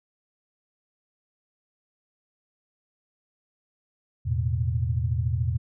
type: chord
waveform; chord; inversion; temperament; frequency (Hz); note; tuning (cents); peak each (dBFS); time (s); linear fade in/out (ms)
sine; E suspended fourth; none; just; 82.41 / 109.88 / 123.61; E2 / A2 / B2; 0 / -2 / +2; -27; 4.25-5.58; 20
effects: none